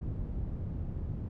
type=low-pass noise; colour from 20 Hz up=white; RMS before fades=-36 dBFS; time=0.01-1.29 s; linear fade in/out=10 ms; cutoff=110 Hz; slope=12 dB/octave; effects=none